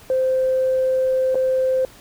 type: tone with dropouts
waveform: sine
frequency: 520 Hz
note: C5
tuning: 11 cents flat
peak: -15 dBFS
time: 0.1-1.85 s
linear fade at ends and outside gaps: 1 ms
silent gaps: 1.346-1.354 s
effects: tanh soft clip ceiling -11 dBFS + pink hiss -46 dBFS RMS until 2 s